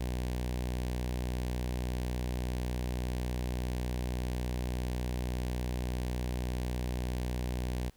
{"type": "tone with notch filter", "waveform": "sawtooth", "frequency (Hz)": 61.74, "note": "B1", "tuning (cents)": 0, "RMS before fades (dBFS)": -34, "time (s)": [0, 7.9], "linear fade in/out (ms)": 10, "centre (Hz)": 1300, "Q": 1.8, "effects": ["pink hiss -66 dBFS RMS until 7.96 s"]}